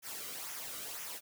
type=noise with flanger; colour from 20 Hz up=white; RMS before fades=-43 dBFS; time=0.02-1.21 s; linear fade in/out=50 ms; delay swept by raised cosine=0.23 to 1.19 ms; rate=2 Hz; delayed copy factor=-0.55; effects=none